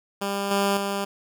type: tone with level steps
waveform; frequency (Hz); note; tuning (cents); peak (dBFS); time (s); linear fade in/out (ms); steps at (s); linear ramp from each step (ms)
10% pulse; 199.2; G3; +28; -17 / -12 / -17; 0.21-1.05; 10; 0.51 / 0.77; 2
effects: none